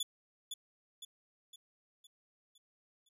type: tone with echo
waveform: sawtooth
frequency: 3449 Hz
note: A7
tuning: 35 cents flat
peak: -30 dBFS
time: 0-0.03 s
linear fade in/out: 5 ms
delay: 510 ms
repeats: 6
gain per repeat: -6 dB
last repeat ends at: 3.09 s
effects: resampled to 32000 Hz